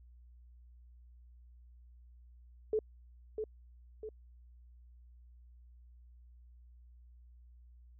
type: tone with echo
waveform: sine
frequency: 432.7 Hz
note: A4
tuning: 29 cents flat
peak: -28 dBFS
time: 2.73-2.79 s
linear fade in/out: 2 ms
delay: 650 ms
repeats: 2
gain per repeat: -6 dB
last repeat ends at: 4.09 s
effects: added 60 Hz sine -55 dBFS peak until 7.99 s